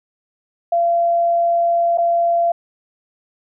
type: tone with dropouts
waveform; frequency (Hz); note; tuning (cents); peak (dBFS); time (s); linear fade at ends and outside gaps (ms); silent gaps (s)
sine; 684; F5; -36; -13; 0.72-2.52; 5; 1.975-1.982
effects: none